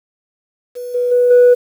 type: tone with level steps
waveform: sine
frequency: 490.8 Hz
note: B4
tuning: 11 cents flat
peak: -23 / -13 / -8 / -3 dBFS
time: 0.75-1.55 s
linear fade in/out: 20 ms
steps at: 0.94 / 1.11 / 1.3 s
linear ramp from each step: 10 ms
effects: tanh soft clip ceiling -3 dBFS + 7-bit